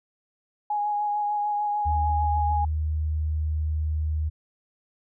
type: tone with vibrato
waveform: sine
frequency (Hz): 830.6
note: G#5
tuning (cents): 0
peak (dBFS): -23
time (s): 0.7-2.65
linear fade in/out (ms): 5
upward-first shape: sine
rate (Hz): 6.7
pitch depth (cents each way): 17
type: tone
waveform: sine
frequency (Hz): 77.3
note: D#2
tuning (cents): -11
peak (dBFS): -23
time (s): 1.85-4.3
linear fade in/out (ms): 20
effects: none